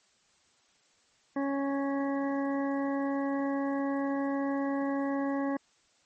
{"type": "harmonic tone", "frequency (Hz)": 277.2, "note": "C#4", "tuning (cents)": 0, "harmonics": [1, 2, 3, 4, 6, 7], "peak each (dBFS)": [-29, -35, -39, -41, -45, -46], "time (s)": [1.36, 5.57], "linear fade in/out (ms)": 5, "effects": ["white hiss -67 dBFS RMS until 6.05 s", "MP3 32 kbps"]}